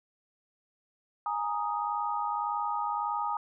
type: chord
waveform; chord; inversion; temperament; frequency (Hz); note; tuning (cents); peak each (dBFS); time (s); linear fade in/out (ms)
sine; Ab suspended second; none; equal; 830.6 / 932.3 / 1244.5; Ab5 / Bb5 / Eb6; 0 / 0 / 0; -33; 1.26-3.37; 2
effects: none